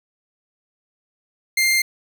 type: tone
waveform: sawtooth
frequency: 2104 Hz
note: C7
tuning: 9 cents sharp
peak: -12 dBFS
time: 1.57-1.82 s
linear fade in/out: 5 ms
effects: none